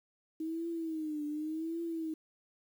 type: tone with vibrato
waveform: sine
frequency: 315.7 Hz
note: D#4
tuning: 25 cents sharp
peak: -34 dBFS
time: 0.4-2.14 s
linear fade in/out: 5 ms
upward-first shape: triangle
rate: 0.88 Hz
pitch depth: 120 cents each way
effects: 10-bit